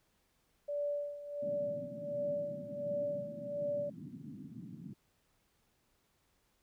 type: tone with tremolo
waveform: sine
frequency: 580 Hz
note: D5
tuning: 22 cents flat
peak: -32 dBFS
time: 0.68-3.9 s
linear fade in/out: 10 ms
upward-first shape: sine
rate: 1.4 Hz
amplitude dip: 75%
type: band-pass noise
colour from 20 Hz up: white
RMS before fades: -48 dBFS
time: 1.42-4.94 s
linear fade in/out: 10 ms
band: 120 to 280 Hz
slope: 48 dB/octave
effects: pink hiss -75 dBFS RMS until 6.62 s